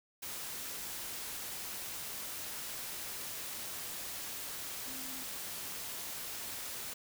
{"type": "tone in noise", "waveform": "sine", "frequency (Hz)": 261.5, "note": "C4", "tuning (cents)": -1, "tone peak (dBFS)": -50, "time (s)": [4.87, 5.24], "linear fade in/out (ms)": 10, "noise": "white", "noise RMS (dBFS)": -42, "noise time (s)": [0.22, 6.94], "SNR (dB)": -11, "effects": []}